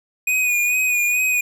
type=tone with vibrato; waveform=square; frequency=2473 Hz; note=D#7; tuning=11 cents flat; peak=-17 dBFS; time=0.27-1.41 s; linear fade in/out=5 ms; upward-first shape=sine; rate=2.3 Hz; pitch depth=35 cents each way; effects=none